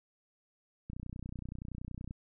click train, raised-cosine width 5 ms, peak -29 dBFS, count 38, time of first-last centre 0.9-2.109 s, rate 30.6 Hz, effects none

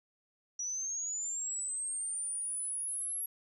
sine linear sweep, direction up, 5800 to 11320 Hz, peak -34 dBFS, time 0.59-3.26 s, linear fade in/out 5 ms, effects 12-bit

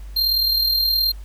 square tone with amplitude modulation, 4186 Hz, C8, in tune, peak -15 dBFS, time 0.16-1.12 s, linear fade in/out 10 ms, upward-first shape sine, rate 39 Hz, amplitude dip 45%, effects added 50 Hz sine -32 dBFS peak until 1.24 s + pink hiss -52 dBFS RMS until 1.24 s

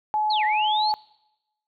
sine tone, 853 Hz, G#5, 46 cents sharp, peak -20 dBFS, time 0.14-0.94 s, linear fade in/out 0 ms
sine linear two-way sweep, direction down then up, 4500 to 1800 to 4500 Hz, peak -25 dBFS, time 0.3-0.92 s, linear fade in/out 5 ms, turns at 0.44 s
effects noise-tail reverb RT60 0.9 s tail -23 dB re dry

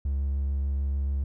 triangle tone with vibrato, 69.3 Hz, C#2, in tune, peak -22 dBFS, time 0.05-1.24 s, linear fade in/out 5 ms, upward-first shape triangle, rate 6.8 Hz, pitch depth 16 cents each way, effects tanh soft clip ceiling -18 dBFS

